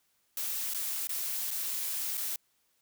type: noise with dropouts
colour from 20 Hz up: blue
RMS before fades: -34 dBFS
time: 0.37-2.36 s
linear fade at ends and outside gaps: 2 ms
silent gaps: 0.737-0.745 / 1.072-1.092 / 1.507-1.511 / 2.172-2.176 s
effects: white hiss -73 dBFS RMS until 2.81 s